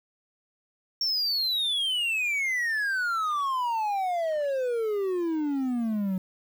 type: exponential sweep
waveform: triangle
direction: down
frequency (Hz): 5530 to 183.3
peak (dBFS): -23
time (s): 1.01-6.18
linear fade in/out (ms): 2
effects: 9-bit